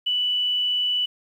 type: tone with frequency modulation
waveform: sine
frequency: 2968 Hz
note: F#7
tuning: 5 cents sharp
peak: -20 dBFS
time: 0.06-1.06 s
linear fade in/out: 10 ms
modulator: 36.4 Hz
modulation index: 0.26
effects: 9-bit